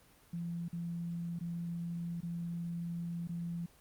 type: tone with dropouts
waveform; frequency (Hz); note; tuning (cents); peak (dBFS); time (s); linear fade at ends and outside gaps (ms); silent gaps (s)
sine; 170.4; F3; -42; -36; 0.33-3.66; 5; 0.683-0.728 / 1.39-1.408 / 2.206-2.229 / 3.274-3.291
effects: pink hiss -63 dBFS RMS until 3.8 s + Opus 24 kbps